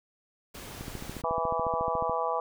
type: noise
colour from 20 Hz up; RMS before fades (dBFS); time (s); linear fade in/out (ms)
pink; -43; 0.54-1.22; 10
type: click train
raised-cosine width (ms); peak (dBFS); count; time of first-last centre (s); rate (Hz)
3; -25; 19; 0.81-2.096; 14
type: harmonic tone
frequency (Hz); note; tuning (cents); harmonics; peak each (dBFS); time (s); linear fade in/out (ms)
164.81; E3; 0; 3 / 4 / 5 / 6 / 7; -33 / -33 / -33 / -33 / -33; 1.24-2.4; 2
effects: none